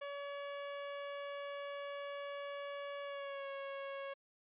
sawtooth tone with pitch glide, 567 to 551.2 Hz, C#5 to C#5, +39 to -10 cents, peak -38 dBFS, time 0.01-4.14 s, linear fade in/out 10 ms, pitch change -49 cents, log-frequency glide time 3.03-3.48 s, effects resampled to 8000 Hz

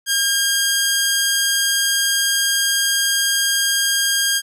10% pulse tone, 1614 Hz, G#6, 50 cents flat, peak -7 dBFS, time 0.06-4.42 s, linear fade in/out 50 ms, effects none

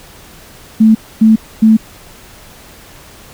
sine tone bursts, 220 Hz, A3, in tune, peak -3 dBFS, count 3, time 0.8-1.77 s, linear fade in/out 10 ms, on 150 ms, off 260 ms, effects pink hiss -38 dBFS RMS until 3.33 s

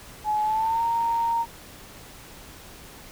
sine tone with pitch glide, 849 to 925.8 Hz, G#5 to A#5, +38 to -12 cents, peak -21 dBFS, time 0.24-1.46 s, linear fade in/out 50 ms, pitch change +150 cents, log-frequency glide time 0.42-0.83 s
click train, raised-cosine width 0.3 ms, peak -30 dBFS, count 97, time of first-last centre 0.37-1.311 s, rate 102 Hz
effects pink hiss -45 dBFS RMS until 3.11 s

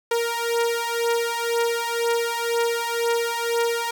sawtooth beating tone pair, 466.3 / 468.3 Hz, A#4 / A#4, +1 / +8 cents, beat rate 2 Hz, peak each -20 / -21 dBFS, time 0.11-3.91 s, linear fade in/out 5 ms, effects none

